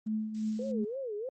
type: tone with tremolo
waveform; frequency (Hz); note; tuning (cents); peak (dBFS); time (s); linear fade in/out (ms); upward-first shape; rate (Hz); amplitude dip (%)
sine; 216.7; A3; -26; -28; 0.06-0.85; 10; triangle; 3; 65
type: noise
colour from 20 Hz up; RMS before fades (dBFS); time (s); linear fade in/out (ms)
violet; -43; 0.34-0.72; 10
type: tone with vibrato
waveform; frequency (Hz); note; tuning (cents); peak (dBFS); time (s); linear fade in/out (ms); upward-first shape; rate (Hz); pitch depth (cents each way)
sine; 473.9; A#4; +28; -34; 0.59-1.29; 2; sine; 3.1; 250
effects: low-pass 7000 Hz 12 dB/octave + Opus 24 kbps